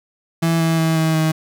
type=tone with pitch steps; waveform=35% pulse; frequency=165.4 / 163.59 / 161.81 / 160.04 / 158.3 Hz; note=E3 / E3 / E3 / D#3 / D#3; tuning=+6 / -13 / -32 / +49 / +30 cents; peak=-13 dBFS; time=0.42-1.32 s; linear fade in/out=10 ms; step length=180 ms; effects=none